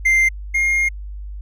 triangle tone pair in turn, 2093 / 2131 Hz, C7 / C7, 0 / +31 cents, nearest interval unison, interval 31 cents, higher second, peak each -10 / -13 dBFS, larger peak first, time 0.05-0.29 / 0.54-0.89 s, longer second, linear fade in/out 10 ms, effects added 50 Hz sine -28 dBFS peak until 1.41 s

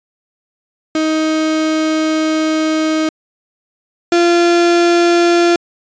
35% pulse tone pair in turn, 314.2 / 344.6 Hz, D#4 / F4, +17 / -23 cents, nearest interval major second, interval 160 cents, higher second, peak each -11 / -7 dBFS, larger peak second, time 0.95-3.09 / 4.12-5.56 s, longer first, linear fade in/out 2 ms, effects resampled to 16000 Hz

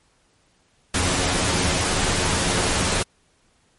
pink noise with comb filter, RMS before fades -21 dBFS, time 0.94-3.03 s, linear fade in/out 5 ms, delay 11 ms, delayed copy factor +0.5, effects pink hiss -62 dBFS RMS until 3.78 s + MP3 48 kbps

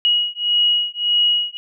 sine beating tone pair, 2900 / 2901.7 Hz, F#7 / F#7, -35 / -34 cents, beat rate 1.7 Hz, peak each -18 dBFS, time 0.05-1.57 s, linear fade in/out 0 ms, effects none

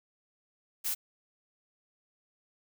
blue noise, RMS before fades -32 dBFS, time 0.84-0.95 s, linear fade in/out 20 ms, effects none

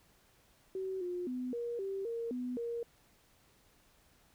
sine tone with pitch steps, 379.4 / 356.3 / 251.8 / 473.6 / 389.6 / 463.6 / 249 / 469.1 Hz, F#4 / F4 / B3 / A#4 / G4 / A#4 / B3 / A#4, +43 / +35 / +34 / +27 / -11 / -10 / +14 / +11 cents, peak -35 dBFS, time 0.75-2.83 s, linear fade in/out 2 ms, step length 260 ms, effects pink hiss -67 dBFS RMS until 4.34 s

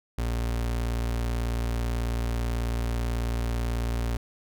35% pulse tone, 58.27 Hz, A#1, in tune, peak -24 dBFS, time 0.18-4.17 s, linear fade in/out 5 ms, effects none

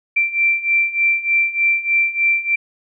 sine beating tone pair, 2349 / 2352.3 Hz, D7 / D7, 0 / +2 cents, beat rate 3.3 Hz, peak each -19 / -16 dBFS, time 0.16-2.56 s, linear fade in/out 10 ms, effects none

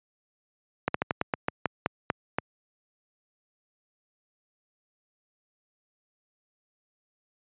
slowing click train, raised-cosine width 0.5 ms, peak -9 dBFS, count 11, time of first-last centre 0.88-2.385 s, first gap 64 ms, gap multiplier 1.18, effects high-pass 100 Hz 12 dB/octave + resampled to 8000 Hz

